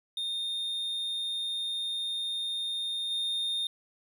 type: tone with level steps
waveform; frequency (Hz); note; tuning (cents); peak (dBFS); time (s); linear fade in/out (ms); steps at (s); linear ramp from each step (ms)
triangle; 3656; A#7; -34; -29 / -27; 0.17-3.67; 2; 3.1; 20
effects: none